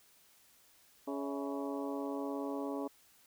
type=harmonic tone with a mistuned harmonic; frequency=140.1 Hz; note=C#3; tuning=19 cents sharp; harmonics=2 / 3 / 4 / 5 / 6 / 7 / 8; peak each=-38 / -42 / -44 / -46 / -48 / -49 / -50 dBFS; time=1.07-2.88 s; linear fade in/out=10 ms; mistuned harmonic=5; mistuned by=-110 cents; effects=white hiss -65 dBFS RMS until 3.26 s